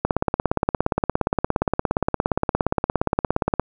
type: click train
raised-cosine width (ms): 1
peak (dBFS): -4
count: 62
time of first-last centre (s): 0.05-3.597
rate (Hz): 17.2
effects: none